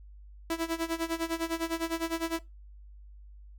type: tone with tremolo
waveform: sawtooth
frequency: 329.6 Hz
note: E4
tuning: in tune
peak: -23 dBFS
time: 0.5-2.39 s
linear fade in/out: 2 ms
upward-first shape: sine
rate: 9.9 Hz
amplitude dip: 85%
effects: noise-tail reverb RT60 0.2 s tail -19 dB re dry + added 50 Hz sine -47 dBFS peak until 3.58 s